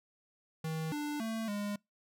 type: tone with pitch steps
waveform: square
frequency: 159.3 / 295.4 / 223.8 / 205 Hz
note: D#3 / D4 / A3 / G#3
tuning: +41 / +10 / +30 / -22 cents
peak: -35 dBFS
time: 0.64-1.76 s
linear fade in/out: 5 ms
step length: 280 ms
effects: noise-tail reverb RT60 0.2 s tail -26 dB re dry